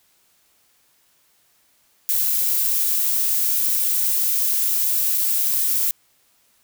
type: noise with dropouts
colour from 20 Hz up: violet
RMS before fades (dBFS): -20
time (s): 2.09-5.91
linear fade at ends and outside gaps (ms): 0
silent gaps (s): 5.176-5.18
effects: white hiss -61 dBFS RMS until 6.63 s